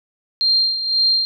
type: tone with tremolo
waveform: sine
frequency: 4186 Hz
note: C8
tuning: in tune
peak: -12 dBFS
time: 0.41-1.25 s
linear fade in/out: 0 ms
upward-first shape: sine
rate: 1.9 Hz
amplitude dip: 65%
effects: none